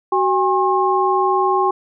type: tone cluster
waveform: sine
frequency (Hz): 375.8 / 810 / 1076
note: F#4 / G#5 / C6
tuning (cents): +27 / -43 / +48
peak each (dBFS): -18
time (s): 0.12-1.71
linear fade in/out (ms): 5
effects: none